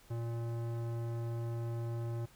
sine tone with tanh clipping, 116.54 Hz, A#2, in tune, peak -37 dBFS, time 0.1-2.26 s, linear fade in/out 10 ms, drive 17 dB, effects pink hiss -62 dBFS RMS until 2.35 s

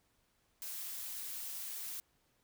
blue noise, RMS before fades -43 dBFS, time 0.62-2 s, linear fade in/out 0 ms, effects pink hiss -75 dBFS RMS until 2.43 s

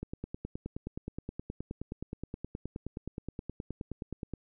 click train, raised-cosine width 3 ms, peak -24 dBFS, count 42, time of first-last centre 0.03-4.337 s, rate 9.52 Hz, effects none

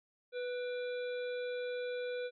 harmonic tone with a mistuned harmonic, 493.9 Hz, B4, in tune, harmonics 1 / 3 / 5 / 7 / 8, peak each -36 / -47 / -51 / -55 / -54 dBFS, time 0.32-2.31 s, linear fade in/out 50 ms, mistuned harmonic 5, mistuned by -61 cents, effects none

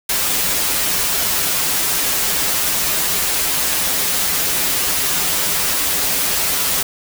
white noise with comb filter, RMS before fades -18 dBFS, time 0.09-6.83 s, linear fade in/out 5 ms, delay 8.7 ms, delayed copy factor -0.7, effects none

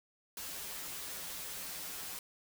white noise with comb filter, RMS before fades -43 dBFS, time 0.37-2.19 s, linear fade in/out 2 ms, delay 8.7 ms, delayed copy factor -1, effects none

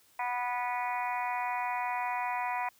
harmonic tone, 245.3 Hz, B3, 12 cents flat, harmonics 3 / 4 / 5 / 6 / 7 / 8 / 9 / 10, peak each -35 / -33 / -47 / -46 / -49 / -40 / -45 / -42 dBFS, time 0.19-2.69 s, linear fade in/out 5 ms, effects white hiss -64 dBFS RMS until 2.79 s

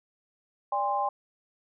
sine tone cluster, 584 / 809 / 1045 Hz, D5 / G#5 / C6, -10 / -46 / -2 cents, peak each -34 / -27 / -30 dBFS, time 0.72-1.09 s, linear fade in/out 5 ms, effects none

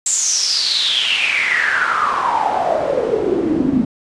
pink noise with band-pass filter sweep, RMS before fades -17 dBFS, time 0.06-3.85 s, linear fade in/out 5 ms, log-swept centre 7600 to 230 Hz, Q 8.9, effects resampled to 22050 Hz

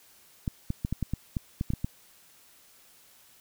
clicks, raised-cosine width 5 ms, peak -16 dBFS, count 11, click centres 0.478 / 0.704 / 0.849 / 0.926 / 1.027 / 1.136 / 1.368 / 1.611 / 1.704 / 1.736 / 1.845 s, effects white hiss -58 dBFS RMS until 3.4 s

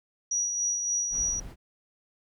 sine tone with tremolo, 5800 Hz, F#8, 35 cents flat, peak -24 dBFS, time 0.31-1.4 s, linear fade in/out 5 ms, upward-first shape sine, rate 3.5 Hz, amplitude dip 40%
brown noise, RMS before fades -40 dBFS, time 1.1-1.56 s, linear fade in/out 50 ms
effects none

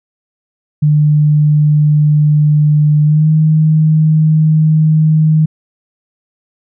sine tone with pitch glide, 150 to 156.19 Hz, D3 to D#3, +37 to +7 cents, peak -6 dBFS, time 0.82-5.46 s, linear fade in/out 10 ms, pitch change +70 cents, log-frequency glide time 3.04-3.29 s, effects none

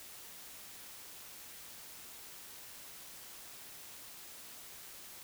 silence, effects white hiss -51 dBFS RMS until 5.23 s

